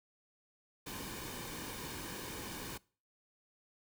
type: noise with comb filter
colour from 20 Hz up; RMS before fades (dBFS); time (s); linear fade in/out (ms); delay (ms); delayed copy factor
pink; -44; 0.86-2.78; 10; 1.5; -0.55
effects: noise-tail reverb RT60 0.4 s tail -23 dB re dry